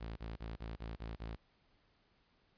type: tone bursts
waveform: sawtooth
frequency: 55.7 Hz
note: A1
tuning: 22 cents sharp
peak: -38 dBFS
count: 7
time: 0-1.364 s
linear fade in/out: 20 ms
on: 170 ms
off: 29 ms
effects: pink hiss -73 dBFS RMS until 2.57 s + resampled to 11025 Hz